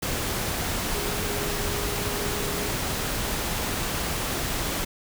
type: tone in noise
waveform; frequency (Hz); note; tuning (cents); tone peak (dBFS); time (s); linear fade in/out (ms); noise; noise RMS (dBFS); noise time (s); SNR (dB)
sine; 411.3; G#4; -17; -34; 0.94-2.72; 10; pink; -28; 0.02-4.85; -9
effects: none